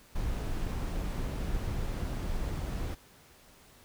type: noise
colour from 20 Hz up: brown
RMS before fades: -33 dBFS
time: 0.15-2.95 s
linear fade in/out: 10 ms
effects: pink hiss -58 dBFS RMS until 3.84 s